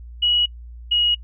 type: tone pair in turn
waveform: sine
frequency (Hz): 2915 / 2895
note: F#7 / F#7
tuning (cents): -26 / -38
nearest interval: unison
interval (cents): 12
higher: first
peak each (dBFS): -15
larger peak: neither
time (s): 0.22-0.46 / 0.91-1.15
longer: neither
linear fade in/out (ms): 10
effects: noise-tail reverb RT60 0.1 s tail -26 dB re dry + added 59 Hz sine -35 dBFS peak until 1.23 s